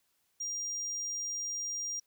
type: tone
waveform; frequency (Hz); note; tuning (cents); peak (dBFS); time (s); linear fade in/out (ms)
sine; 5700; F8; +34; -31; 0.4-2; 10
effects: tanh soft clip ceiling -33 dBFS + white hiss -75 dBFS RMS until 2.06 s